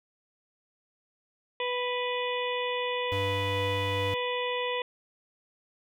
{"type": "harmonic tone", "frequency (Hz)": 493.9, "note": "B4", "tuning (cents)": 0, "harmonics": [1, 2, 4, 5, 6, 7], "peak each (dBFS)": [-31, -34, -37, -38, -39, -39], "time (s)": [1.6, 4.82], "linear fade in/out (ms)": 2}
{"type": "tone", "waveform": "square", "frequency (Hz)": 98.3, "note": "G2", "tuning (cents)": 5, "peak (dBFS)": -32, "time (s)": [3.12, 4.14], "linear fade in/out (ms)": 0}
{"effects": []}